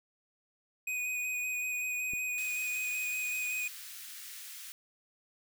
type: tone with vibrato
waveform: square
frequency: 2489 Hz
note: D#7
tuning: in tune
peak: -33 dBFS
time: 0.87-3.68 s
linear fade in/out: 5 ms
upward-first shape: square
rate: 5.3 Hz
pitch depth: 12 cents each way
type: click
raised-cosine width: 3 ms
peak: -33 dBFS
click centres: 2.135 s
type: high-pass noise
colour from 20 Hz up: white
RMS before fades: -46 dBFS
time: 2.38-4.72 s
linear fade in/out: 0 ms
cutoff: 1500 Hz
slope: 24 dB/octave
effects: none